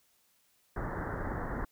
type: low-pass noise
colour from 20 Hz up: pink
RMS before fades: -36 dBFS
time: 0.76-1.65 s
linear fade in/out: 5 ms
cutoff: 1900 Hz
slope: 96 dB/octave
effects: white hiss -70 dBFS RMS until 1.71 s